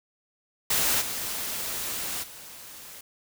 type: noise with level steps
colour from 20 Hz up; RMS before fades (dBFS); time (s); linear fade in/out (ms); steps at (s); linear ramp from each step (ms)
white; -24 / -32 / -44; 0.7-3.01; 5; 1 / 2.22; 20
effects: none